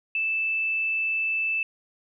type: tone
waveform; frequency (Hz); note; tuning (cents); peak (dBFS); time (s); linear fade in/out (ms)
sine; 2637; E7; 0; -23; 0.15-1.63; 2
effects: none